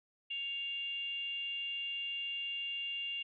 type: tone with frequency modulation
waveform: sine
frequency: 2794 Hz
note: F7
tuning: in tune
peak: -36 dBFS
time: 0.3-3.23 s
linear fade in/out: 10 ms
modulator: 573 Hz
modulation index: 0.34
effects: none